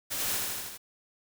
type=noise with echo; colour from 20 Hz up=white; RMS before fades=-33 dBFS; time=0.1-0.38 s; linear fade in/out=20 ms; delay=80 ms; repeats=5; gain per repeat=-2 dB; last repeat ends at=0.78 s; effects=none